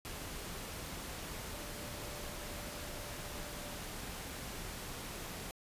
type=tone in noise; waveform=sine; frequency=587.3 Hz; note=D5; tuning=in tune; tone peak=-53 dBFS; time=1.54-3.79 s; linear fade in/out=0 ms; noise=pink; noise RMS=-44 dBFS; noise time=0.05-5.51 s; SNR=-12 dB; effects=resampled to 32000 Hz